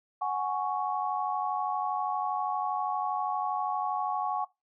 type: chord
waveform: sine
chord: F# suspended second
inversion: none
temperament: just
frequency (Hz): 740 / 832.5 / 1110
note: F#5 / G#5 / C#6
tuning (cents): 0 / +4 / +2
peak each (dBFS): -32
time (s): 0.21-4.45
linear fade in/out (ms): 10
effects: noise-tail reverb RT60 0.2 s tail -21 dB re dry